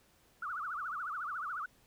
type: tone with vibrato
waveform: sine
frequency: 1303 Hz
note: E6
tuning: 20 cents flat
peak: -36 dBFS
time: 0.42-1.66 s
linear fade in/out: 5 ms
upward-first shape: triangle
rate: 14 Hz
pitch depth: 270 cents each way
effects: pink hiss -67 dBFS RMS until 1.86 s